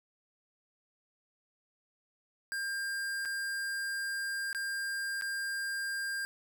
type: tone with dropouts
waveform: square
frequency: 1600 Hz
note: G6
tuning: 35 cents sharp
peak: -34 dBFS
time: 2.52-6.25 s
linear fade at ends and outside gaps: 0 ms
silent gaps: 3.251-3.256 / 4.529-4.548 / 5.212-5.221 s
effects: none